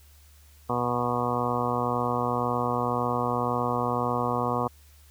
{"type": "harmonic tone", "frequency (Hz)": 121.9, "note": "B2", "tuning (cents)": -22, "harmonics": [1, 2, 3, 4, 5, 6, 7, 8, 9, 10], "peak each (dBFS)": [-33, -32, -37, -31, -37, -32, -36, -33, -31, -36], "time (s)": [0.69, 4.68], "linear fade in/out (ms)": 10, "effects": ["added 73 Hz sine -52 dBFS peak until 5.1 s", "white hiss -59 dBFS RMS until 5.1 s"]}